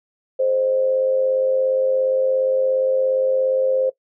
sine tone with amplitude modulation, 523.3 Hz, C5, in tune, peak -13 dBFS, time 0.39-3.9 s, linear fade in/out 10 ms, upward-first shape sine, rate 97.2 Hz, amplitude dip 55%, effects noise-tail reverb RT60 0.1 s tail -19 dB re dry

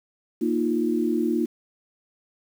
sine chord, Bb suspended fourth, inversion none, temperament just, 233.1 / 310.8 / 349.6 Hz, Bb3 / Eb4 / F4, 0 / -2 / +2 cents, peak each -25 dBFS, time 0.41-1.46 s, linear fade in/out 10 ms, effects 8-bit

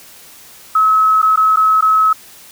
sine tone with dropouts, 1287 Hz, E6, 42 cents flat, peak -8 dBFS, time 0.75-2.13 s, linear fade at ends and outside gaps 5 ms, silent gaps 1.218-1.227 / 1.36-1.373 / 1.561-1.57 / 1.81-1.823 s, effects white hiss -40 dBFS RMS until 2.51 s

